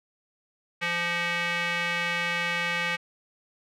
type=tone with band-pass filter; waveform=square; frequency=172.4 Hz; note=F3; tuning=22 cents flat; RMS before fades=-28 dBFS; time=0.81-2.97 s; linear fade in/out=20 ms; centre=2200 Hz; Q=2.4; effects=none